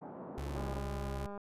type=band-pass noise; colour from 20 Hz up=pink; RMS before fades=-46 dBFS; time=0.01-0.8 s; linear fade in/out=20 ms; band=160 to 970 Hz; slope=24 dB/octave
type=tone with vibrato; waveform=30% pulse; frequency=69.6 Hz; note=C#2; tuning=8 cents sharp; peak=-35 dBFS; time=0.38-1.26 s; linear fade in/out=0 ms; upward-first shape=triangle; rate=2.3 Hz; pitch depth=35 cents each way
type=click train; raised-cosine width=1 ms; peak=-32 dBFS; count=166; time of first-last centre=0.56-1.377 s; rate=202 Hz
effects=resampled to 32000 Hz